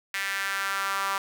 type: tone with high-pass filter sweep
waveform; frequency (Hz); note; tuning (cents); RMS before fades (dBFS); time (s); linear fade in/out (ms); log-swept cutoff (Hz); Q
sawtooth; 196; G3; 0; -29; 0.14-1.18; 2; 1900 to 1100; 3.1
effects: none